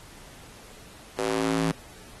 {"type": "tone with high-pass filter sweep", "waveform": "square", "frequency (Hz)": 54.9, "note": "A1", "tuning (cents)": -3, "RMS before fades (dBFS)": -26, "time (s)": [1.18, 1.72], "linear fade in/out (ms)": 10, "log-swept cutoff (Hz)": [440, 190], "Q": 2.1, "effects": ["pink hiss -49 dBFS RMS until 2.2 s", "AAC 32 kbps"]}